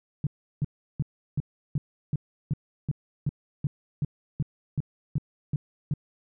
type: tone bursts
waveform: sine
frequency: 144.6 Hz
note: D3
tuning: 27 cents flat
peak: -22 dBFS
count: 16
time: 0.24-5.938 s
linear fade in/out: 2 ms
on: 28 ms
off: 350 ms
effects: none